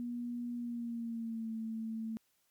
sine tone with pitch glide, 240.6 to 223.2 Hz, B3 to A3, -45 to +25 cents, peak -36 dBFS, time 0-2.17 s, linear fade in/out 0 ms, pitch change -130 cents, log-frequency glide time 0.55-1.53 s, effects white hiss -75 dBFS RMS until 2.5 s + MP3 96 kbps

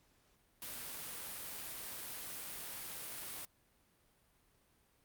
white noise, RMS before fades -45 dBFS, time 0.62-3.45 s, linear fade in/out 2 ms, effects pink hiss -72 dBFS RMS until 5.04 s + Opus 48 kbps

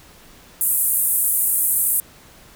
white band-pass noise, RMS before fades -19 dBFS, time 0.61-2 s, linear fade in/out 0 ms, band 8700 to 15000 Hz, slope 48 dB/octave, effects pink hiss -47 dBFS RMS until 2.55 s

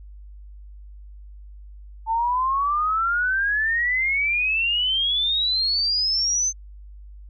sine exponential sweep, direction up, 880 to 6272 Hz, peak -19 dBFS, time 2.06-6.53 s, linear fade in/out 50 ms, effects added 50 Hz sine -39 dBFS peak until 7.29 s

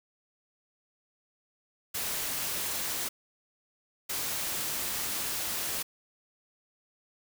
white noise bursts at uneven times, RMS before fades -33 dBFS, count 2, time 1.94-3.09 / 4.09-5.83 s, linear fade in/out 10 ms, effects none

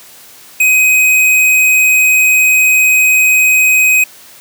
square tone, 2517 Hz, D#7, 19 cents sharp, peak -7 dBFS, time 0.6-4.04 s, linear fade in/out 5 ms, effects white hiss -38 dBFS RMS until 4.4 s + high-pass 100 Hz 12 dB/octave

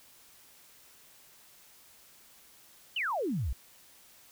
sine exponential sweep, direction down, 3136 to 51.91 Hz, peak -29 dBFS, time 2.96-3.53 s, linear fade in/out 5 ms, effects white hiss -58 dBFS RMS until 4.31 s

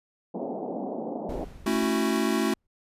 pink band-pass noise, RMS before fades -33 dBFS, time 0.34-1.45 s, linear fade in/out 10 ms, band 190 to 810 Hz, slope 48 dB/octave
brown noise with exponential decay, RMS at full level -36 dBFS, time 1.29-2.67 s, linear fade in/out 5 ms, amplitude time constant 300 ms
square chord, F# minor seventh, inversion first, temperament equal with one note detuned, 220 / 274 / 329.6 / 370 Hz, A3 / C#4 / E4 / F#4, 0 / -20 / 0 / 0 cents, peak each -28 / -30 / -30 / -30 dBFS, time 1.66-2.54 s, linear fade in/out 5 ms
effects resampled to 32000 Hz

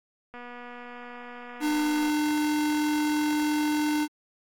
click train, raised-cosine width 0.5 ms, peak -28 dBFS, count 428, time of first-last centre 0.34-2.097 s, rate 243 Hz
square tone, 300 Hz, D4, 37 cents sharp, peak -24 dBFS, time 1.6-4.08 s, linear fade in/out 50 ms
effects AAC 64 kbps

